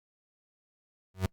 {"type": "tone with exponential growth", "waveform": "35% pulse", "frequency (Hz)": 93.8, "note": "F#2", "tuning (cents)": 24, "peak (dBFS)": -21, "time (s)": [1.14, 1.26], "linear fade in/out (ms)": 5, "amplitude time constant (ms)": 25, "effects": ["noise-tail reverb RT60 0.1 s tail -24 dB re dry", "Opus 48 kbps"]}